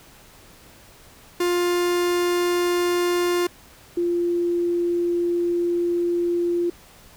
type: tone pair in turn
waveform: 45% pulse / sine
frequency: 352.3 / 346.8 Hz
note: F4 / F4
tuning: +15 / -12 cents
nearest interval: unison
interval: 27 cents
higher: first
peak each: -19 dBFS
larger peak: neither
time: 1.4-3.47 / 3.97-6.7 s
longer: second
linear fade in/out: 5 ms
effects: pink hiss -49 dBFS RMS until 7.16 s